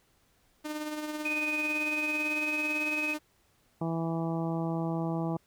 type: tone with tremolo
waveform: sawtooth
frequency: 303.3 Hz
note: D#4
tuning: 44 cents flat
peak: -28 dBFS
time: 0.64-3.19 s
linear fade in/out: 20 ms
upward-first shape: triangle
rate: 18 Hz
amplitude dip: 50%
type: tone with pitch glide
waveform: sine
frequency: 2489 to 2533 Hz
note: D#7 to D#7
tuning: 0 to +30 cents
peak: -29 dBFS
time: 1.25-3.14 s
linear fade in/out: 5 ms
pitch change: +30 cents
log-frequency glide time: 1.57-2.64 s
type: harmonic tone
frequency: 164.81 Hz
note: E3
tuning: in tune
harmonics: 1 / 2 / 3 / 4 / 5 / 6 / 7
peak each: -31 / -34 / -41 / -39 / -40 / -45 / -46 dBFS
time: 3.81-5.37 s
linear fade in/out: 5 ms
effects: pink hiss -68 dBFS RMS until 5.46 s